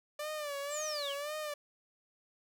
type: tone with vibrato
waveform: sawtooth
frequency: 587.3 Hz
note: D5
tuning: in tune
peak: -33 dBFS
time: 0.19-1.54 s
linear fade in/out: 5 ms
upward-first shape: sine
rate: 1.9 Hz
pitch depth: 84 cents each way
type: linear sweep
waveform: sine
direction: down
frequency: 7950 to 2489 Hz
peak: -38 dBFS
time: 0.69-1.16 s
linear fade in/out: 50 ms
effects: none